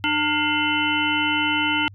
harmonic tone with a mistuned harmonic, 300 Hz, D4, 37 cents sharp, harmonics 1 / 3 / 5 / 7 / 9 / 10, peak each -26 / -26 / -26 / -26 / -26 / -26 dBFS, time 0.04-1.88 s, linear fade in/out 0 ms, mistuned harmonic 5, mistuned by -100 cents, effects added 99 Hz sine -41 dBFS peak until 1.94 s

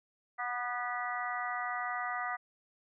harmonic tone with a mistuned harmonic, 244.2 Hz, B3, 19 cents flat, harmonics 3 / 4 / 5 / 6 / 7 / 8, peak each -38 / -45 / -38 / -43 / -49 / -39 dBFS, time 0.38-2.37 s, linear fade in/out 20 ms, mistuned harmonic 6, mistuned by +32 cents, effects none

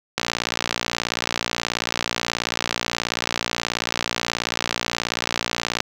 click train, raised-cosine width 0.2 ms, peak -3 dBFS, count 330, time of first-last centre 0.18-5.804 s, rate 58.5 Hz, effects high-pass 80 Hz 12 dB/octave + 7-bit

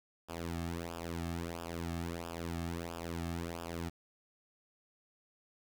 sawtooth tone with flanger, 84.5 Hz, E2, 43 cents sharp, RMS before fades -40 dBFS, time 0.28-3.9 s, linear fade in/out 20 ms, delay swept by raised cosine 0.48 to 2.08 ms, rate 1.5 Hz, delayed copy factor -0.85, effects 10-bit

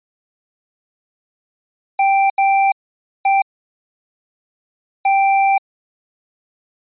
square tone bursts at uneven times, 784 Hz, G5, in tune, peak -12 dBFS, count 4, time 1.99-2.3 / 2.38-2.72 / 3.25-3.42 / 5.05-5.58 s, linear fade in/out 5 ms, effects resampled to 8000 Hz

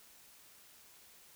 silence, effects white hiss -60 dBFS RMS until 1.35 s

